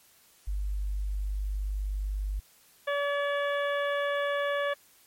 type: tone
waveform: sine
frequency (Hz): 49.85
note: G1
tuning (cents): +30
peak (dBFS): -28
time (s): 0.47-2.4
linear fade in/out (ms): 10
type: harmonic tone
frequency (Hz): 571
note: D5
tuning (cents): -49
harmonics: 1 / 2 / 3 / 4 / 5 / 6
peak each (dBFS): -28 / -34 / -33 / -42 / -45 / -42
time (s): 2.87-4.74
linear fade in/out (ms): 10
effects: white hiss -60 dBFS RMS until 5.06 s + MP3 64 kbps